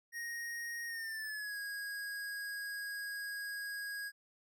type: tone with pitch glide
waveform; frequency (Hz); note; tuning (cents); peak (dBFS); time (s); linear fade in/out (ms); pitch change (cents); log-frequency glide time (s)
square; 1869 to 1646; A#6 to G#6; +4 to -16; -40; 0.12-4.12; 50; -220; 0.86-1.58
effects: none

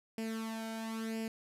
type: tone with flanger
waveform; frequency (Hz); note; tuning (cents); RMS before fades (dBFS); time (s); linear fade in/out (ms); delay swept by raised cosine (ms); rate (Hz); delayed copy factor
sawtooth; 223.4; A3; +27; -39; 0.18-1.28; 2; 0.39 to 1.34; 0.98; +0.7
effects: resampled to 32000 Hz + 11-bit

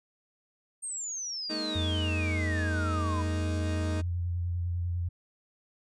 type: exponential sweep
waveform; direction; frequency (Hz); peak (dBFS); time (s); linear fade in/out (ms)
sine; down; 8740 to 976; -33; 0.82-3.23; 20
type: chord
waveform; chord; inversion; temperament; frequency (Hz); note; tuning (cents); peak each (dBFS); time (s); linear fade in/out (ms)
30% pulse; Ab suspended second; none; equal; 207.7 / 233.1 / 311.1; Ab3 / Bb3 / Eb4; 0 / 0 / 0; -38 / -38 / -32; 1.49-4.02; 20
type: tone with vibrato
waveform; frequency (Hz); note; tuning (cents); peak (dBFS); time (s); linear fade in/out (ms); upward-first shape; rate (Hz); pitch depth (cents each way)
sine; 87.31; F2; 0; -28; 1.75-5.09; 10; square; 10; 21
effects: resampled to 22050 Hz

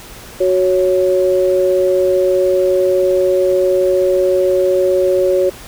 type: tone pair together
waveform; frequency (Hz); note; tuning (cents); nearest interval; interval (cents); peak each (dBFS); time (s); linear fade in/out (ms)
sine; 370 / 554.4; F#4 / C#5; 0 / 0; perfect fifth; 700; -13; 0.4-5.5; 10
effects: pink hiss -35 dBFS RMS until 5.67 s

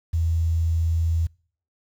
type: tone with quantisation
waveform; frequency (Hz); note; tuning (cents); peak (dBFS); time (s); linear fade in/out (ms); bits
sine; 82.41; E2; 0; -19; 0.13-1.27; 10; 8
effects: noise-tail reverb RT60 0.5 s tail -26 dB re dry

